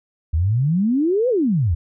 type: exponential two-way sweep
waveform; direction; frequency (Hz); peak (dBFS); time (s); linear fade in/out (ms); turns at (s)
sine; up then down; 74.1 to 523.3 to 74.1; -15; 0.33-1.75; 10; 1.29
effects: none